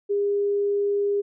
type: tone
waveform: sine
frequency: 405.3 Hz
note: G#4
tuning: 42 cents flat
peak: -20 dBFS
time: 0.09-1.22 s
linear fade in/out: 20 ms
effects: none

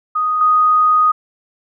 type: tone with level steps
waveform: sine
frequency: 1244.5 Hz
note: D#6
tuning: in tune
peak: -14 / -9 dBFS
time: 0.15-1.12 s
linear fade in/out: 10 ms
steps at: 0.41 s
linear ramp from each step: 2 ms
effects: none

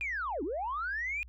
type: linear two-way sweep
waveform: sine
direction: down then up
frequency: 2489 to 261.6 to 2489 Hz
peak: -31 dBFS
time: 0.01-1.23 s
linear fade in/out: 0 ms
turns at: 0.43 s
effects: tanh soft clip ceiling -27 dBFS + added 60 Hz sine -48 dBFS peak until 1.28 s

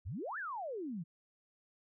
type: exponential two-way sweep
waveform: sine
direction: up then down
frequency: 71.3 to 1797 to 153 Hz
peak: -38 dBFS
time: 0.05-1.04 s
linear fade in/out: 20 ms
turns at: 0.38 s
effects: none

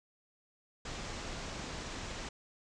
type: low-pass noise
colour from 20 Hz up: pink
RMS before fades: -42 dBFS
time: 0.85-2.29 s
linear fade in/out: 5 ms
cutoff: 7600 Hz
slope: 48 dB/octave
effects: none

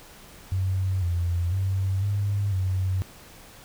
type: tone with pitch steps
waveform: sine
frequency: 94.4 / 86.7 / 95.7 / 100.9 / 93.7 Hz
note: F#2 / F2 / G2 / G#2 / F#2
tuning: +35 / -12 / -41 / -49 / +22 cents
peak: -22 dBFS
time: 0.52-3.02 s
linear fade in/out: 0 ms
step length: 500 ms
effects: pink hiss -48 dBFS RMS until 3.64 s

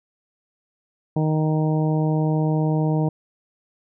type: harmonic tone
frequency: 155.56 Hz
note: D#3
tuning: in tune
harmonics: 1 / 2 / 3 / 4 / 5 / 6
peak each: -19 / -25 / -29 / -31 / -33 / -35 dBFS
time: 1.16-3.09 s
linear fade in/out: 5 ms
effects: none

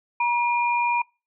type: tone pair together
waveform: sine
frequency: 956.8 / 2411 Hz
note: A#5 / D7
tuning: +45 / +45 cents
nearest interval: octave + major third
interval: 1600 cents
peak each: -20 / -25 dBFS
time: 0.2-1.02 s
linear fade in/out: 5 ms
effects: noise-tail reverb RT60 0.3 s tail -25 dB re dry

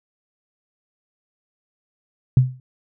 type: tone with exponential decay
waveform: sine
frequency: 128.1 Hz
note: C3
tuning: 36 cents flat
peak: -6 dBFS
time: 2.37-2.6 s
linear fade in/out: 2 ms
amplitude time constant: 49 ms
effects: none

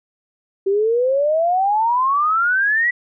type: exponential sweep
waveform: sine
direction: up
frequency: 382.2 to 1975.5 Hz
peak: -14 dBFS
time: 0.66-2.91 s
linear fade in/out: 10 ms
effects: none

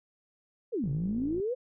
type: exponential two-way sweep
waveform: sine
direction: down then up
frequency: 524 to 134.1 to 524 Hz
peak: -28 dBFS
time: 0.72-1.55 s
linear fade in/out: 20 ms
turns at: 0.9 s
type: click train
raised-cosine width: 3 ms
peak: -30 dBFS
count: 32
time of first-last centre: 0.84-1.4 s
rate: 55.4 Hz
effects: none

